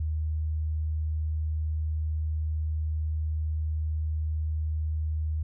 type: tone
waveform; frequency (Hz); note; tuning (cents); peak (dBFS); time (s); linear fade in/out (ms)
sine; 77.78; D#2; 0; -26; 0-5.43; 5
effects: none